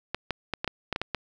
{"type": "clicks", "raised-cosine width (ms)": 0.3, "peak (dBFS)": -12, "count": 9, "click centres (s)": [0.146, 0.307, 0.537, 0.645, 0.677, 0.927, 0.961, 1.016, 1.147], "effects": []}